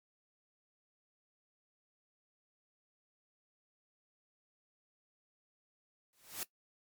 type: noise with exponential growth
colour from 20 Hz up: white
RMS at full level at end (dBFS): -37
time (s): 6.13-6.43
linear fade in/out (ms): 0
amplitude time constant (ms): 65
effects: noise-tail reverb RT60 0.1 s tail -18 dB re dry + MP3 96 kbps

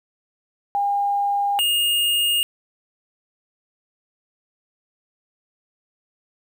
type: tone pair in turn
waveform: sine / square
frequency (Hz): 807 / 2841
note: G#5 / F7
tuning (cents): -50 / +29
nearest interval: octave + minor seventh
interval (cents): 2179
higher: second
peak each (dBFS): -18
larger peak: neither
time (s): 0.75-1.59 / 1.59-2.43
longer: neither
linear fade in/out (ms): 0
effects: 9-bit

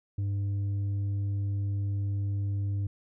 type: tone with tanh clipping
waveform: sine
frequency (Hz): 99.9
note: G2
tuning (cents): +33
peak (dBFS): -28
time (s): 0.18-2.87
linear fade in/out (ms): 5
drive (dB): 4
effects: none

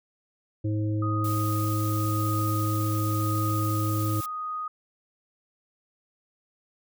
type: harmonic tone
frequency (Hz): 106.4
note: G#2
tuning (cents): +42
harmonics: 1 / 3 / 5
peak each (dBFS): -25 / -30 / -40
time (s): 0.64-4.21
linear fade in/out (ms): 10
type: tone with tremolo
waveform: sine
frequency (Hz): 1244.5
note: D#6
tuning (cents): 0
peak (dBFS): -29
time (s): 1.02-4.68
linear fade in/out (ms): 5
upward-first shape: triangle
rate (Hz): 0.92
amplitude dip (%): 35
type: noise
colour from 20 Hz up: blue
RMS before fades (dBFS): -38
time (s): 1.24-4.26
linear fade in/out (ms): 5
effects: none

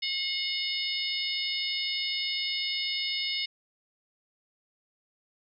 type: harmonic tone with a mistuned harmonic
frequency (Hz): 732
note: F#5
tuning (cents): -19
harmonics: 3 / 4 / 5 / 6 / 7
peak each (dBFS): -35 / -34 / -34 / -37 / -35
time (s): 0.02-3.46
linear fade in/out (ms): 10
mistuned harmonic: 3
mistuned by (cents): -29
effects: none

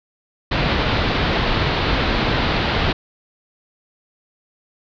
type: low-pass noise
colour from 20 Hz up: pink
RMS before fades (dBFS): -19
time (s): 0.51-2.93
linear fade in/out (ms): 10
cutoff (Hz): 4400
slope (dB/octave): 48
effects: none

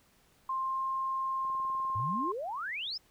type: tone with pitch glide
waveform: sine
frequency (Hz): 1054 to 1060.1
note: C6 to C6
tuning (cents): +12 to +22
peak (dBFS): -30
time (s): 0.49-2.32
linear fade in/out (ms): 5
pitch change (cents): +10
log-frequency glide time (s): 0.6-0.83
type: click train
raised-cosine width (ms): 1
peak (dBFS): -39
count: 12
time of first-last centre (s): 1.45-2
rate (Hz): 20
type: exponential sweep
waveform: sine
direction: up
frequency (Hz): 96.1 to 5440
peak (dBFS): -34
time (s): 1.95-2.98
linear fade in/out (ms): 10
effects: pink hiss -66 dBFS RMS until 3.1 s

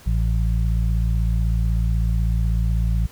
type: harmonic tone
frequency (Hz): 56.1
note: A1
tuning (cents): +34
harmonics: 1 / 2 / 3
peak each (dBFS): -18 / -24 / -28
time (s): 0.06-3.07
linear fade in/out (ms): 10
effects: pink hiss -47 dBFS RMS until 3.11 s

